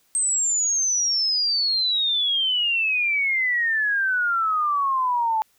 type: exponential sweep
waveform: sine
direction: down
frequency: 8372 to 865 Hz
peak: -19 dBFS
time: 0.15-5.42 s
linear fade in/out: 0 ms
effects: white hiss -63 dBFS RMS until 5.58 s